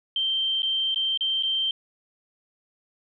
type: tone with dropouts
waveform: sine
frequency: 3136 Hz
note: G7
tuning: in tune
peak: -22 dBFS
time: 0.16-1.71 s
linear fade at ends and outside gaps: 2 ms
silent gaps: 0.621-0.63 / 0.945-0.959 / 1.175-1.208 / 1.426-1.433 s
effects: none